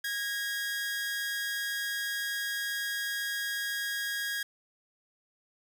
sawtooth tone pair together, 1642 / 1884.6 Hz, G#6 / A#6, -20 / +18 cents, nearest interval major second, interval 238 cents, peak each -28 / -38 dBFS, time 0.04-4.43 s, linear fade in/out 5 ms, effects none

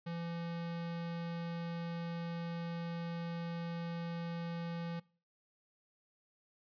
square tone, 169.2 Hz, E3, 45 cents sharp, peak -39 dBFS, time 0.06-5 s, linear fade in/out 10 ms, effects noise-tail reverb RT60 0.4 s tail -22 dB re dry + resampled to 11025 Hz

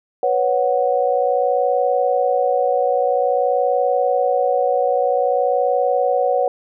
sine chord, B suspended second, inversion none, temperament equal, 493.9 / 554.4 / 740 Hz, B4 / C#5 / F#5, 0 / 0 / 0 cents, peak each -19 dBFS, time 0.23-6.48 s, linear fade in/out 2 ms, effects none

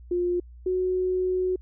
sine tone pair in turn, 353.8 / 368.5 Hz, F4 / F#4, +23 / -7 cents, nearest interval minor second, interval 70 cents, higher second, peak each -22 dBFS, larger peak neither, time 0.11-0.4 / 0.66-1.56 s, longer second, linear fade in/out 5 ms, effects added 60 Hz sine -43 dBFS peak until 1.61 s

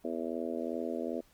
harmonic tone, 82.5 Hz, E2, 2 cents sharp, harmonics 3 / 4 / 5 / 6 / 7 / 8, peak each -38 / -39 / -40 / -41 / -41 / -42 dBFS, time 0.04-1.21 s, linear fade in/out 10 ms, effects pink hiss -65 dBFS RMS until 1.33 s + Opus 24 kbps

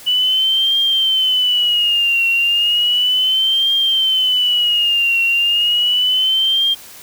sine tone with vibrato, 2960 Hz, F#7, in tune, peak -12 dBFS, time 0.06-6.75 s, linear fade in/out 20 ms, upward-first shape triangle, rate 0.34 Hz, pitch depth 140 cents each way, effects white hiss -38 dBFS RMS until 7.02 s

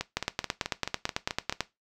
two click trains, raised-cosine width 0.2 ms, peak -9 / -13 dBFS, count 14 / 8, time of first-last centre 0.17-1.606 / 0.01-1.525 s, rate 9.05 / 4.62 Hz, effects noise-tail reverb RT60 0.2 s tail -17 dB re dry

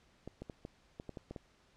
clicks, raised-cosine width 2 ms, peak -30 dBFS, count 9, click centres 0.276 / 0.42 / 0.498 / 0.651 / 0.999 / 1.093 / 1.172 / 1.31 / 1.362 s, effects pink hiss -68 dBFS RMS until 1.76 s + low-pass 6000 Hz 12 dB/octave

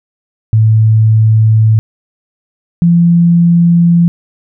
sine tone pair in turn, 110 / 171.07 Hz, A2 / F3, 0 / -36 cents, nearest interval minor sixth, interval 764 cents, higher second, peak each -4 dBFS, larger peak neither, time 0.53-1.79 / 2.82-4.08 s, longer neither, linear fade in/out 0 ms, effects none

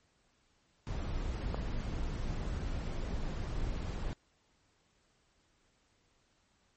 brown noise, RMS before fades -36 dBFS, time 0.87-4.13 s, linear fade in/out 0 ms
click, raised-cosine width 1 ms, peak -21 dBFS, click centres 1.545 s
effects pink hiss -72 dBFS RMS until 6.76 s + MP3 32 kbps

